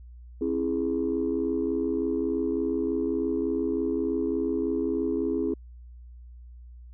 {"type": "chord", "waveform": "sine", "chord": "C augmented", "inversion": "none", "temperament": "equal with one note detuned", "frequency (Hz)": [266.2, 329.6, 415.3], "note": ["C4", "E4", "G#4"], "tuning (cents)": [30, 0, 0], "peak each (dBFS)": -28, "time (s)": [0.41, 5.54], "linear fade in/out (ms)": 5, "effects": ["tanh soft clip ceiling -17 dBFS", "added 60 Hz sine -43 dBFS peak until 6.93 s"]}